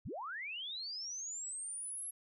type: linear sweep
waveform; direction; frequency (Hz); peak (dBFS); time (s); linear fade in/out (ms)
sine; up; 44.8 to 11290; -40; 0.05-2.11; 10
effects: none